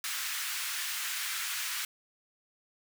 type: high-pass noise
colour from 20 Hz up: pink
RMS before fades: -35 dBFS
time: 0.04-1.85 s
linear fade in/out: 2 ms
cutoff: 1400 Hz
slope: 24 dB/octave
effects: none